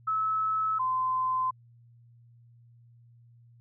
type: tone pair in turn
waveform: sine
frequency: 1298 / 1030.2 Hz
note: E6 / C6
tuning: -27 / -27 cents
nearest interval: major third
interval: 400 cents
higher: first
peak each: -25 dBFS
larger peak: neither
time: 0.07-0.79 / 0.79-1.51 s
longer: neither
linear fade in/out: 10 ms
effects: added 118 Hz sine -54 dBFS peak until 3.6 s